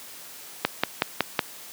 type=click train; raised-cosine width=0.3 ms; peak=-3 dBFS; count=5; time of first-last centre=0.65-1.392 s; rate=5.39 Hz; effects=white hiss -43 dBFS RMS until 1.72 s + high-pass 150 Hz 12 dB/octave